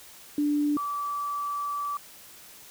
sine tone pair in turn, 293.7 / 1156.3 Hz, D4 / D6, 0 / -27 cents, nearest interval 2 octaves, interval 2373 cents, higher second, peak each -22 / -28 dBFS, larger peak first, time 0.38-0.77 / 0.77-1.97 s, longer second, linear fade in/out 2 ms, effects white hiss -49 dBFS RMS until 2.7 s

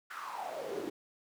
brown noise with high-pass filter sweep, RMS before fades -40 dBFS, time 0.1-0.9 s, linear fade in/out 10 ms, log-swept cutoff 1500 to 310 Hz, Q 7.2, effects none

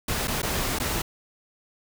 pink noise with dropouts, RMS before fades -27 dBFS, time 0.08-1.02 s, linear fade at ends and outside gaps 5 ms, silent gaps 0.274-0.279 / 0.419-0.429 / 0.787-0.799 s, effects none

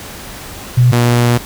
sine / sawtooth tone pair in turn, 123.4 / 120.23 Hz, B2 / B2, -1 / -46 cents, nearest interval unison, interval 45 cents, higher first, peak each -5 dBFS, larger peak neither, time 0.77-0.92 / 0.92-1.38 s, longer second, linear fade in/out 10 ms, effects pink hiss -30 dBFS RMS until 1.45 s

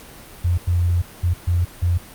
sine tone bursts at uneven times, 87.31 Hz, F2, in tune, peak -15 dBFS, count 5, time 0.44-0.58 / 0.67-1.02 / 1.23-1.34 / 1.47-1.65 / 1.82-1.98 s, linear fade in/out 10 ms, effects pink hiss -41 dBFS RMS until 2.14 s + Opus 48 kbps

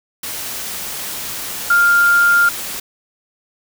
sine tone in noise, 1400 Hz, F6, 4 cents sharp, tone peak -9 dBFS, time 1.7-2.49 s, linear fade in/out 5 ms, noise white, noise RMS -26 dBFS, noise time 0.23-2.8 s, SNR +14 dB, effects none

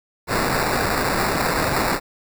white noise with sample-and-hold, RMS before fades -21 dBFS, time 0.27-2 s, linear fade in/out 50 ms, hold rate 3150 Hz, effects none

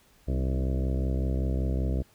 harmonic tone with a mistuned harmonic, 65.2 Hz, C2, 5 cents flat, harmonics 1 / 2 / 3 / 4 / 5 / 6 / 7 / 8 / 9 / 10, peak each -26 / -32 / -36 / -38 / -40 / -42 / -43 / -44 / -45 / -46 dBFS, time 0.27-2.03 s, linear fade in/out 20 ms, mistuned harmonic 4, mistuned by +31 cents, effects pink hiss -61 dBFS RMS until 2.14 s

